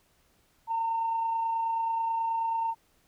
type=tone with amplitude modulation; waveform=sine; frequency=910 Hz; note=A#5; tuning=42 cents flat; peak=-24 dBFS; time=0.67-2.75 s; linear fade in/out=50 ms; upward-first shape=sine; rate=29.3 Hz; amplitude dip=30%; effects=tanh soft clip ceiling -21 dBFS + pink hiss -67 dBFS RMS until 3.07 s